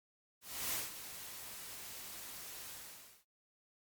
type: noise with ADSR envelope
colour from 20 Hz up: white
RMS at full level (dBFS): -37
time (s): 0.41-3.25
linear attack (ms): 310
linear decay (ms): 180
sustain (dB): -11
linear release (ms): 550
effects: noise-tail reverb RT60 0.1 s tail -17 dB re dry + MP3 96 kbps